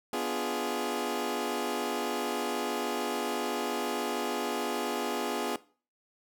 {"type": "chord", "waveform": "20% pulse", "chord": "B diminished seventh", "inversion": "none", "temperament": "equal", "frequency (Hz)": [246.9, 293.7, 349.2, 415.3], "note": ["B3", "D4", "F4", "Ab4"], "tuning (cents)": [0, 0, 0, 0], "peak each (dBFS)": [-31, -33, -31, -29], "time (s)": [0.13, 5.56], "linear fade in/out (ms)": 2, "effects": ["noise-tail reverb RT60 0.4 s tail -19 dB re dry"]}